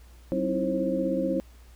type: tone cluster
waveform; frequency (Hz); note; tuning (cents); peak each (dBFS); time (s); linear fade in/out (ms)
sine; 189.8 / 266.2 / 317.9 / 334 / 534; F#3 / C4 / D#4 / E4 / C5; +44 / +30 / +37 / +23 / +35; -31 / -30 / -32 / -33 / -28; 0.32-1.4; 0
effects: added 60 Hz sine -48 dBFS peak until 1.75 s + pink hiss -59 dBFS RMS until 1.75 s